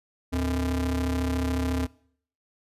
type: ring-modulated tone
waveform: square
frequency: 92.5 Hz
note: F#2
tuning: in tune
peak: -22 dBFS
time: 0.32-1.87 s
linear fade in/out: 20 ms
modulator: 168 Hz
effects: noise-tail reverb RT60 0.6 s tail -23 dB re dry + resampled to 32000 Hz